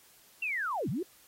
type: linear two-way sweep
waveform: sine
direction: down then up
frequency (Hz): 2765 to 110 to 398.7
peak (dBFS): -30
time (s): 0.42-1.03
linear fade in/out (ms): 5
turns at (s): 0.89
effects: white hiss -60 dBFS RMS until 1.27 s + AAC 48 kbps